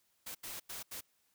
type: noise bursts at uneven times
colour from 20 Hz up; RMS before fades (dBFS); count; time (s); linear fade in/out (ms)
white; -44; 4; 0.26-0.35 / 0.43-0.6 / 0.69-0.83 / 0.91-1.01; 10
effects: white hiss -75 dBFS RMS until 1.34 s